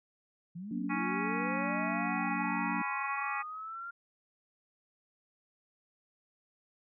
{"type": "linear sweep", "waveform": "sine", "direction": "up", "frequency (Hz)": [163, 1400], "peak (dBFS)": -39, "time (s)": [0.55, 3.91], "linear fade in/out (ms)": 10}
{"type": "chord", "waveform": "sine", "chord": "Gb augmented", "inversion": "none", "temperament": "just", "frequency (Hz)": [185, 231.2, 289.1], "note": ["Gb3", "Bb3", "D4"], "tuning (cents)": [0, -14, -27], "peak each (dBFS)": -38, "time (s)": [0.71, 2.82], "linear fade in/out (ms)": 5}
{"type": "harmonic tone", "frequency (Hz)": 277.2, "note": "C#4", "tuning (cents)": 0, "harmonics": [3, 4, 5, 6, 7, 8, 9], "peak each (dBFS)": [-39, -39, -41, -47, -40, -47, -40], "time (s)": [0.89, 3.43], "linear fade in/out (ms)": 20}
{"effects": []}